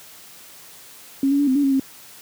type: tone with pitch steps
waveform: sine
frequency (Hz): 272.9 / 281.6 / 287.2 / 259.9 / 286.4 / 272.9 / 268.2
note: C#4 / C#4 / D4 / C4 / D4 / C#4 / C4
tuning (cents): -27 / +27 / -39 / -11 / -43 / -27 / +43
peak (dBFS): -15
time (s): 1.23-1.797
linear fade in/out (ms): 2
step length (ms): 81
effects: white hiss -44 dBFS RMS until 2.21 s + high-pass 80 Hz 12 dB/octave